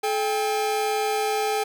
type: tone pair together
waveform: 45% pulse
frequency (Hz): 429.6 / 798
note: A4 / G5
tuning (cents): -41 / +31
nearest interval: major seventh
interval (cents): 1072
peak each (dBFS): -25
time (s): 0.03-1.64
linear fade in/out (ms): 10
effects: none